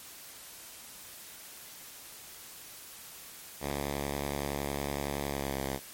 5% pulse tone with pitch glide, 70.8 to 67.92 Hz, C#2 to C#2, +37 to -35 cents, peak -21 dBFS, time 3.6-5.8 s, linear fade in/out 50 ms, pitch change -72 cents, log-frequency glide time 5.29-5.57 s
click, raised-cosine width 0.5 ms, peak -25 dBFS, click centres 3.705 s
effects white hiss -48 dBFS RMS until 5.93 s + MP3 64 kbps

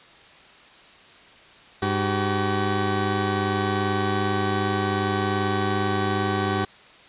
15% pulse tone pair together, 100.65 / 380 Hz, G2 / F#4, +46 / +46 cents, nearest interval octave + major seventh, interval 2300 cents, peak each -18 dBFS, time 1.82-6.65 s, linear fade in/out 5 ms, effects white hiss -49 dBFS RMS until 7.08 s + resampled to 8000 Hz

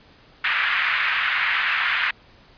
pink band-pass noise, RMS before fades -22 dBFS, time 0.44-2.11 s, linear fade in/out 5 ms, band 1400 to 2600 Hz, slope 24 dB/octave, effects pink hiss -52 dBFS RMS until 2.57 s + resampled to 11025 Hz

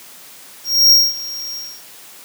square tone with ADSR envelope, 5588 Hz, F8, in tune, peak -6 dBFS, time 0.64-1.83 s, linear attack 270 ms, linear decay 220 ms, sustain -19 dB, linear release 280 ms, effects white hiss -40 dBFS RMS until 2.24 s + high-pass 150 Hz 12 dB/octave

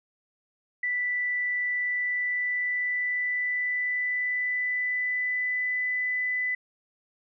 sine tone with pitch glide, 1975.5 to 1998.5 Hz, B6 to B6, 0 to +20 cents, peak -25 dBFS, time 0.83-6.55 s, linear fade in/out 5 ms, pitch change +20 cents, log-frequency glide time 1.65-5.84 s, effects none

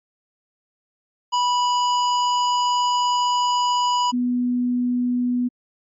square / sine tone pair in turn, 982 / 246.1 Hz, B5 / B3, -10 / -6 cents, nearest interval 2 octaves, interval 2396 cents, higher first, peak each -18 / -18 dBFS, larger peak neither, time 1.32-4.12 / 4.12-5.49 s, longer first, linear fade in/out 20 ms, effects MP3 32 kbps

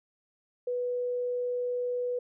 sine tone, 492.1 Hz, B4, 6 cents flat, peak -28 dBFS, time 0.67-2.19 s, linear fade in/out 5 ms, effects none

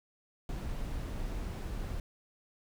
brown noise, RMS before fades -37 dBFS, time 0.49-2 s, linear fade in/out 2 ms, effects none

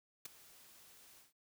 white noise with ADSR envelope, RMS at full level -42 dBFS, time 0.25-1.33 s, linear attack 6 ms, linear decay 12 ms, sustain -19 dB, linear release 150 ms, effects none

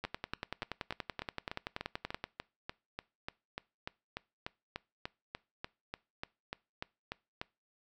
two click trains, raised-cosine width 0.3 ms, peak -20 / -22 dBFS, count 24 / 26, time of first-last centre 0.05-2.24 / 0.04-7.415 s, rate 10.5 / 3.39 Hz, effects noise-tail reverb RT60 0.3 s tail -23 dB re dry

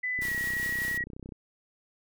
sine tone with pitch glide, 2000 to 1914.1 Hz, B6 to A#6, +21 to +45 cents, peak -28 dBFS, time 0.03-1.04 s, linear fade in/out 10 ms, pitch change -76 cents, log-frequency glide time 0.19-0.31 s
click train, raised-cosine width 3 ms, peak -29 dBFS, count 37, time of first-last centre 0.19-1.322 s, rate 31.8 Hz
white noise with tremolo, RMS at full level -40 dBFS, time 0.21-0.98 s, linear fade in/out 10 ms, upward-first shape triangle, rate 5.1 Hz, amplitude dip 35%
effects none

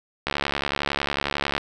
click train, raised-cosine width 0.3 ms, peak -7 dBFS, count 94, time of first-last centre 0.27-1.58 s, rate 71 Hz, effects none

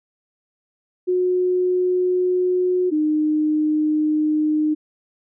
sine tone pair in turn, 363.8 / 305.9 Hz, F#4 / D#4, -29 / -29 cents, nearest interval minor third, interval 300 cents, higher first, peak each -16 / -16 dBFS, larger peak neither, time 1.07-2.91 / 2.91-4.75 s, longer neither, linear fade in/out 20 ms, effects none

